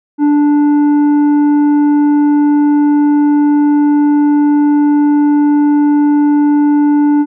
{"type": "tone with tanh clipping", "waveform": "sine", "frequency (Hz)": 293, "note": "D4", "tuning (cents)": -4, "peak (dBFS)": -8, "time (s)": [0.18, 7.26], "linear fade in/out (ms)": 50, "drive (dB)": 7, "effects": []}